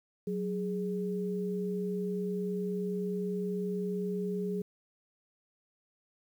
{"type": "tone pair together", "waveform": "sine", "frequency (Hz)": [185, 415.3], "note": ["F#3", "G#4"], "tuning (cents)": [0, 0], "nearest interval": "octave + major second", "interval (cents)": 1400, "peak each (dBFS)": [-33, -34], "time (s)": [0.27, 4.62], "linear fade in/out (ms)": 5, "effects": ["10-bit"]}